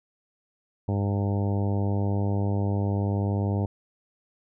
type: harmonic tone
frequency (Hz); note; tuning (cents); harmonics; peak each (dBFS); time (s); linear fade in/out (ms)
100.4; G2; +42; 1 / 2 / 3 / 4 / 5 / 6 / 7 / 8 / 9; -24 / -30 / -34 / -36 / -38 / -40 / -41 / -42 / -43; 0.88-3.66; 5
effects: none